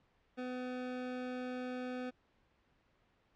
25% pulse tone, 251.7 Hz, B3, 33 cents sharp, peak -35 dBFS, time 0.37-2.11 s, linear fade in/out 20 ms, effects pink hiss -73 dBFS RMS until 3.35 s + low-pass 3000 Hz 12 dB/octave

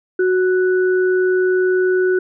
sine tone pair together, 369.2 / 1480 Hz, F#4 / F#6, -4 / 0 cents, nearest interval 2 octaves, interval 2404 cents, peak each -13 / -23 dBFS, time 0.19-2.19 s, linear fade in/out 5 ms, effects none

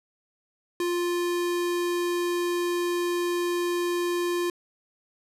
square tone, 350 Hz, F4, 4 cents sharp, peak -25 dBFS, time 0.8-4.5 s, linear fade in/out 2 ms, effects resampled to 32000 Hz

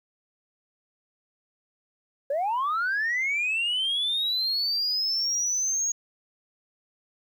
sine linear sweep, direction up, 536 to 6645 Hz, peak -22 dBFS, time 2.3-5.92 s, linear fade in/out 5 ms, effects tanh soft clip ceiling -21 dBFS + 10-bit

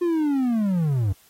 triangle linear sweep, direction down, 356.1 to 89.7 Hz, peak -17 dBFS, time 0.01-1.13 s, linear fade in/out 10 ms, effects white hiss -56 dBFS RMS until 1.29 s + AAC 48 kbps

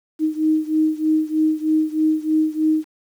sine beating tone pair, 311.1 / 314.3 Hz, D#4 / D#4, 0 / +18 cents, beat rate 3.2 Hz, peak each -18 / -20 dBFS, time 0.19-2.85 s, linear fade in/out 50 ms, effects 8-bit

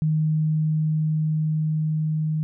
sine tone with level ramp, 155.56 Hz, D#3, in tune, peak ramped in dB -18 to -21 dBFS, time 0.02-2.43 s, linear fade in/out 0 ms, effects none

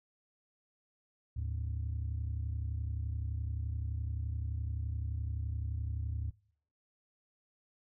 sine tone pair together, 74.9 / 106.57 Hz, D2 / G#2, +35 / +45 cents, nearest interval tritone, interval 610 cents, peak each -34 / -36 dBFS, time 1.36-6.31 s, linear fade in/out 10 ms, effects noise-tail reverb RT60 0.6 s tail -25 dB re dry + tanh soft clip ceiling -29 dBFS

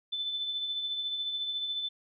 sine tone with tremolo, 3518 Hz, A7, 1 cent flat, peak -29 dBFS, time 0.12-1.89 s, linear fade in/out 10 ms, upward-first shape triangle, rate 14 Hz, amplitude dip 45%, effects none

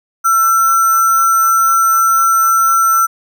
sine tone with sample-and-hold, 1348 Hz, E6, 38 cents sharp, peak -8 dBFS, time 0.24-3.07 s, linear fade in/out 20 ms, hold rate 7350 Hz, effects none

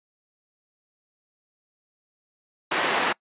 white band-pass noise, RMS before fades -24 dBFS, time 2.71-3.13 s, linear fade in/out 10 ms, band 310 to 2000 Hz, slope 12 dB/octave, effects noise-tail reverb RT60 0.1 s tail -25 dB re dry + resampled to 8000 Hz

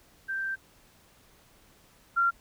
sine tone pair in turn, 1568 / 1379.3 Hz, G6 / F6, 0 / -22 cents, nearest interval major second, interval 222 cents, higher first, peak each -29 / -21 dBFS, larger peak second, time 0.28-0.56 / 2.16-2.31 s, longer first, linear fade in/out 20 ms, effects pink hiss -60 dBFS RMS until 2.4 s

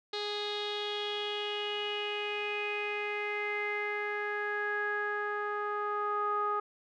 sawtooth tone with low-pass filter sweep, 415.3 Hz, G#4, in tune, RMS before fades -34 dBFS, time 0.13-6.6 s, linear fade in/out 5 ms, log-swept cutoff 4000 to 1200 Hz, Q 7.1, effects none

